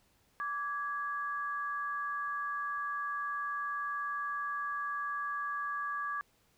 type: tone pair together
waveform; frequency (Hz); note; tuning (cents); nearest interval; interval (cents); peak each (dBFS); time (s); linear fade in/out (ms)
sine; 1160.3 / 1660; D6 / G#6; -21 / -1; tritone; 620; -35 / -38; 0.4-6.21; 0
effects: pink hiss -70 dBFS RMS until 6.57 s